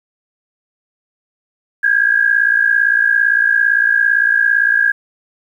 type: tone pair together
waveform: sine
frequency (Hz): 1603.5 / 1661.2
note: G6 / G#6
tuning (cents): +39 / 0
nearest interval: minor second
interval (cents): 61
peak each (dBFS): -13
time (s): 1.83-4.92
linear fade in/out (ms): 10
effects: 8-bit